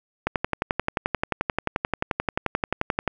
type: click train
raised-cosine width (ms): 0.5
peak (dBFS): -7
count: 33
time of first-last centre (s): 0.27-3.077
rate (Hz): 11.4
effects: none